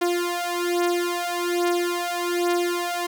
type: beating tone pair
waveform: sawtooth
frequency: 349.2 / 350.4 Hz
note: F4 / F4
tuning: 0 / +6 cents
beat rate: 1.2 Hz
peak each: -21 dBFS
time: 0.01-3.07 s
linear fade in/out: 10 ms
effects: none